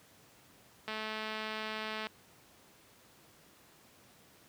click train, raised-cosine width 0.3 ms, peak -23 dBFS, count 259, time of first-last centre 0.88-2.069 s, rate 217 Hz, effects pink hiss -61 dBFS RMS until 4.48 s + high-pass 100 Hz 12 dB/octave

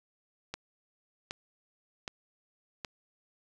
click train, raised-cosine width 0.2 ms, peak -19 dBFS, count 4, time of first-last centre 0.54-2.848 s, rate 1.3 Hz, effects none

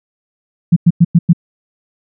sine tone bursts, 170 Hz, F3, 46 cents flat, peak -3 dBFS, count 5, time 0.72-1.332 s, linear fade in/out 10 ms, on 44 ms, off 98 ms, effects none

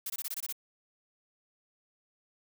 blue noise bursts, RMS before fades -36 dBFS, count 8, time 0.06-0.526 s, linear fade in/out 5 ms, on 39 ms, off 22 ms, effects none

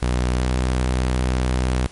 sawtooth tone with pitch glide, 61.74 to 63.04 Hz, B1 to B1, 0 to +36 cents, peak -14 dBFS, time 0.02-1.87 s, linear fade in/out 5 ms, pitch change +36 cents, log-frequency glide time 0.35-0.42 s, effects pink hiss -44 dBFS RMS until 1.91 s + MP3 48 kbps

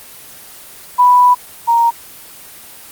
sine tone pair in turn, 987.8 / 932.4 Hz, B5 / A#5, 0 / 0 cents, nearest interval minor second, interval 100 cents, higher first, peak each -5 / -8 dBFS, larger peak first, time 0.98-1.35 / 1.67-1.91 s, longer first, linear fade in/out 20 ms, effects white hiss -36 dBFS RMS until 2.91 s + Opus 24 kbps

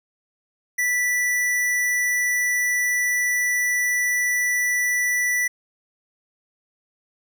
square tone, 1969 Hz, B6, 6 cents flat, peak -20 dBFS, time 0.78-5.48 s, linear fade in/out 10 ms, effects none

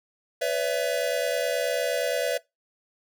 square tone cluster, 501 / 570 / 660 Hz, B4 / C#5 / E5, +25 / +48 / +2 cents, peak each -29 dBFS, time 0.41-2.38 s, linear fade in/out 10 ms, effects noise-tail reverb RT60 0.2 s tail -22 dB re dry

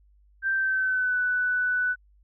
sine tone with pitch glide, 1568 to 1490.3 Hz, G6 to F#6, 0 to +12 cents, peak -22 dBFS, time 0.42-1.96 s, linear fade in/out 50 ms, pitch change -88 cents, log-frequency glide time 0.53-1.17 s, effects added 50 Hz sine -56 dBFS peak until 2.23 s

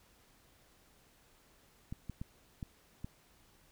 clicks, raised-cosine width 5 ms, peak -28 dBFS, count 5, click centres 1.925 / 2.097 / 2.215 / 2.628 / 3.045 s, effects pink hiss -66 dBFS RMS until 3.71 s

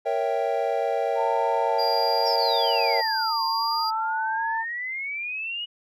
triangle chord, A# diminished seventh, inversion none, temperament equal, 466.2 / 554.4 / 659.3 / 784 Hz, A#4 / C#5 / E5 / G5, 0 / 0 / 0 / 0 cents, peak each -26 dBFS, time 0.05-3.02 s, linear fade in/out 20 ms
sine tone with vibrato, 895 Hz, A5, 29 cents sharp, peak -25 dBFS, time 1.15-4.65 s, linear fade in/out 50 ms, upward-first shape square, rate 0.93 Hz, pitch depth 21 cents each way
triangle tone, 4800 Hz, D8, 37 cents sharp, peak -26 dBFS, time 1.78-3.91 s, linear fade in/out 20 ms
sine exponential two-way sweep, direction down then up, 5680 to 1046.5 to 2931 Hz, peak -28 dBFS, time 2.25-5.66 s, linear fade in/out 20 ms, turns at 3.44 s
effects none

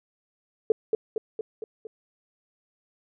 sine tone with echo, 439.4 Hz, A4, 2 cents flat, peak -15 dBFS, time 0.7-0.72 s, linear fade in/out 2 ms, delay 230 ms, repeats 5, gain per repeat -4 dB, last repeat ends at 1.87 s, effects none

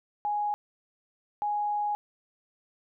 sine tone pair in turn, 830.6 / 830.6 Hz, G#5 / G#5, 0 / 0 cents, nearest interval unison, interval 0 cents, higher neither, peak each -26 dBFS, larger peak neither, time 0.25-0.54 / 1.42-1.95 s, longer second, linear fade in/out 0 ms, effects none

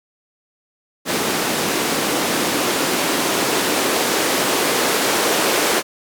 blue noise with band-pass filter sweep, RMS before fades -19 dBFS, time 1.05-5.83 s, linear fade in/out 50 ms, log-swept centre 250 to 380 Hz, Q 1.3, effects none

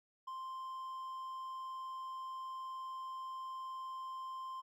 triangle tone with ADSR envelope, 1046.5 Hz, C6, in tune, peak -38 dBFS, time 0.27-4.62 s, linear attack 11 ms, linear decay 6 ms, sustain -2 dB, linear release 25 ms, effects none

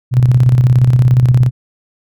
sine tone with tremolo, 124.8 Hz, B2, 19 cents sharp, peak -4 dBFS, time 0.11-1.51 s, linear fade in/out 50 ms, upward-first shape square, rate 17 Hz, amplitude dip 50%, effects none

